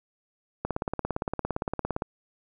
click train, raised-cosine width 1 ms, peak -14 dBFS, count 25, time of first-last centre 0.65-2.021 s, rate 17.5 Hz, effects none

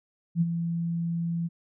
sine tone with ADSR envelope, 168.6 Hz, E3, 39 cents sharp, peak -18 dBFS, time 0.35-1.49 s, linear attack 61 ms, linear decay 34 ms, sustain -8 dB, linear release 29 ms, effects none

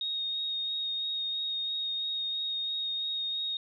sine tone with vibrato, 3729 Hz, A#7, in tune, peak -30 dBFS, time 0.01-3.57 s, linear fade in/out 2 ms, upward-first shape sine, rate 3 Hz, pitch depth 12 cents each way, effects none

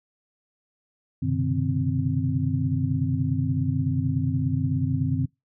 sine tone cluster, 97.4 / 126.9 / 137.4 / 154 / 260.8 Hz, G2 / B2 / C#3 / D#3 / C4, -11 / +47 / -15 / -17 / -5 cents, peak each -28 dBFS, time 1.22-5.26 s, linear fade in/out 10 ms, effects noise-tail reverb RT60 0.2 s tail -24 dB re dry

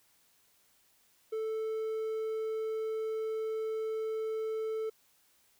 triangle tone, 440 Hz, A4, in tune, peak -30 dBFS, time 1.32-4.9 s, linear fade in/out 10 ms, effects white hiss -68 dBFS RMS until 5.59 s

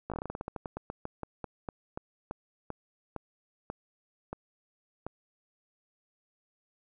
slowing click train, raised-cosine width 1 ms, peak -22 dBFS, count 26, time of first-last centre 0.1-5.066 s, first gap 17 ms, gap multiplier 1.17, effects none

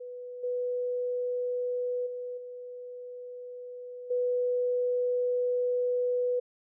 sine tone with level steps, 493.9 Hz, B4, in tune, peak -38 / -28 / -34 / -39 / -25 dBFS, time 0-6.4 s, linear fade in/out 10 ms, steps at 0.43 / 2.06 / 2.37 / 4.1 s, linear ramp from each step 10 ms, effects none

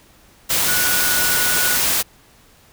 sine tone in noise, 1466 Hz, F#6, 16 cents flat, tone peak -22 dBFS, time 0.67-1.77 s, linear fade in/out 20 ms, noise white, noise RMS -18 dBFS, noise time 0.49-2.03 s, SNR -7 dB, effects pink hiss -51 dBFS RMS until 2.72 s

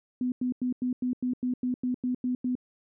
sine tone bursts, 250.3 Hz, B3, 23 cents sharp, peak -25 dBFS, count 12, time 0.21-2.553 s, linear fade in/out 2 ms, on 110 ms, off 93 ms, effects none

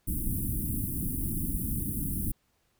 pink band-stop noise, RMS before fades -31 dBFS, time 0.07-2.32 s, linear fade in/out 10 ms, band 310 to 9900 Hz, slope 48 dB/octave, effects pink hiss -72 dBFS RMS until 2.79 s

